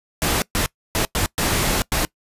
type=noise bursts at uneven times; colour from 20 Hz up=pink; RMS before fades=-20 dBFS; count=6; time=0.22-0.42 / 0.55-0.66 / 0.95-1.05 / 1.15-1.26 / 1.38-1.82 / 1.92-2.05 s; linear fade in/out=0 ms; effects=noise-tail reverb RT60 0.1 s tail -22 dB re dry + resampled to 32000 Hz